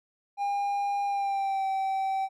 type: tone with pitch glide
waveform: triangle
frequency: 806 to 772.3 Hz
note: G5 to G5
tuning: +48 to -26 cents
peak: -24 dBFS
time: 0.37-2.29 s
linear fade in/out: 50 ms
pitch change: -74 cents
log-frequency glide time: 1.05-1.66 s
effects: none